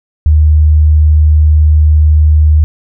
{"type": "tone", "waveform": "sine", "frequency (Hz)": 76.5, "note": "D#2", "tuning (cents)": -29, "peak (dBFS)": -3, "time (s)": [0.26, 2.64], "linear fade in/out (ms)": 0, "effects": []}